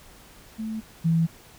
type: tone pair in turn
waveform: sine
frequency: 219.8 / 164.66 Hz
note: A3 / E3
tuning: -2 / -2 cents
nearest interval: perfect fourth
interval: 500 cents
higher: first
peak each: -28 / -18 dBFS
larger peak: second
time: 0.58-0.81 / 1.04-1.27 s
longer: neither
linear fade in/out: 20 ms
effects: pink hiss -50 dBFS RMS until 1.58 s